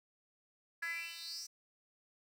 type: tone with high-pass filter sweep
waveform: 10% pulse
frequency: 334.8 Hz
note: E4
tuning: 27 cents sharp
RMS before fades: -43 dBFS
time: 0.82-1.47 s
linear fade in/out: 10 ms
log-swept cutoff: 1700 to 6200 Hz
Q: 7.2
effects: none